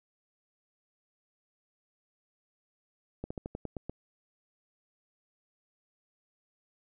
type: slowing click train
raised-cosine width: 2 ms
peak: -23 dBFS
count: 8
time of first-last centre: 3.24-3.896 s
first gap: 65 ms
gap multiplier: 1.12
effects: none